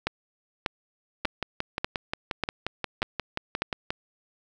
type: two click trains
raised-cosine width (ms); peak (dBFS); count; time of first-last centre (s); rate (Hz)
0.3; -12 / -9; 16 / 7; 1.25-3.905 / 0.07-3.62; 5.65 / 1.69
effects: none